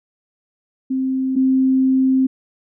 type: tone pair in turn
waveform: sine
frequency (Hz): 262.6 / 262.6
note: C4 / C4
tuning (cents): +6 / +6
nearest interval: unison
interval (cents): 0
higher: neither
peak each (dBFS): -17 / -12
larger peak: second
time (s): 0.9-1.36 / 1.36-2.27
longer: second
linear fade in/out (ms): 10
effects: none